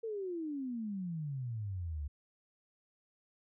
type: exponential sweep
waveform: sine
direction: down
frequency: 461.4 to 69.3 Hz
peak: -36 dBFS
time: 0.03-2.08 s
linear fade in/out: 10 ms
effects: none